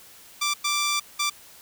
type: tone bursts at uneven times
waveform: 10% pulse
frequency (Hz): 1174.7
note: D6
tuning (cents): 0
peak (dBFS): -14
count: 3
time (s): 0.41-0.54 / 0.64-1 / 1.19-1.3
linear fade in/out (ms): 10
effects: white hiss -49 dBFS RMS until 1.61 s